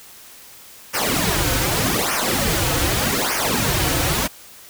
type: noise with flanger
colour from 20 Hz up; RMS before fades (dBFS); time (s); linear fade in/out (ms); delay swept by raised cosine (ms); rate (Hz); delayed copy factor
pink; -20; 0.93-4.28; 20; 0.25 to 5.05; 0.83; -0.9
effects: white hiss -43 dBFS RMS until 4.69 s